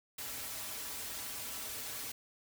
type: noise with comb filter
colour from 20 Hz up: white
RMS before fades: -42 dBFS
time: 0.18-2.12 s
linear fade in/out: 5 ms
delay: 5.6 ms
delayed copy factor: -0.85
effects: none